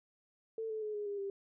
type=tone with pitch steps; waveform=sine; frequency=446.6 / 435.9 / 425.4 / 415.3 / 405.3 / 395.6 Hz; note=A4 / A4 / G#4 / G#4 / G#4 / G4; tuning=+26 / -16 / +42 / 0 / -42 / +16 cents; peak=-36 dBFS; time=0.58-1.3 s; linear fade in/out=2 ms; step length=120 ms; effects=none

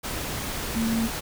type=tone in noise; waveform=sine; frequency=226.4 Hz; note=A3; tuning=50 cents sharp; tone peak=-23 dBFS; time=0.75-1.08 s; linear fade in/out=20 ms; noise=pink; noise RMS=-31 dBFS; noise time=0.03-1.21 s; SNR=+5 dB; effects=none

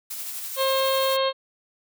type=noise with tremolo; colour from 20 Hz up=blue; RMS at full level=-32 dBFS; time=0.1-1.17 s; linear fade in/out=10 ms; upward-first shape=sine; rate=12 Hz; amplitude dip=30%
type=harmonic tone; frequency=534 Hz; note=C5; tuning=35 cents sharp; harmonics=1 / 2 / 3 / 4 / 5 / 6 / 7 / 8; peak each=-22 / -26 / -36 / -38 / -37 / -31 / -34 / -33 dBFS; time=0.56-1.33 s; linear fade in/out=50 ms
effects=none

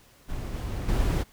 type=noise with level steps; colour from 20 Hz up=brown; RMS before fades=-33 / -31 / -24 dBFS; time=0.28-1.24 s; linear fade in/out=20 ms; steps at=0.53 / 0.88 s; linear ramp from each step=10 ms; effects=pink hiss -57 dBFS RMS until 1.32 s

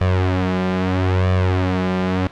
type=tone with flanger; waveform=sawtooth; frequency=92.5 Hz; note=F#2; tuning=in tune; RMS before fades=-18 dBFS; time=0.01-2.27 s; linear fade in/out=0 ms; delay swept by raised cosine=1.7 to 5.1 ms; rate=0.77 Hz; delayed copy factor=+0.75; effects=pink hiss -41 dBFS RMS until 2.31 s + low-pass 3000 Hz 12 dB/octave

